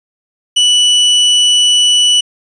40% pulse tone, 2960 Hz, F#7, in tune, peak -6 dBFS, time 0.56-2.21 s, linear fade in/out 10 ms, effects resampled to 22050 Hz

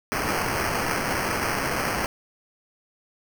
blue noise with sample-and-hold, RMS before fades -26 dBFS, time 0.12-2.06 s, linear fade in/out 0 ms, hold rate 3675 Hz, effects none

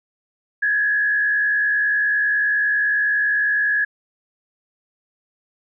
sine tone with frequency modulation, 1684 Hz, G#6, 24 cents sharp, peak -16 dBFS, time 0.62-3.85 s, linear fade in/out 10 ms, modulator 69.9 Hz, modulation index 0.64, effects none

